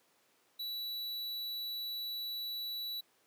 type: tone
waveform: square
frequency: 3940 Hz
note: B7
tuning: 5 cents flat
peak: -38 dBFS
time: 0.59-3.01 s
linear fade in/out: 10 ms
effects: pink hiss -70 dBFS RMS until 3.26 s + high-pass 300 Hz 12 dB/octave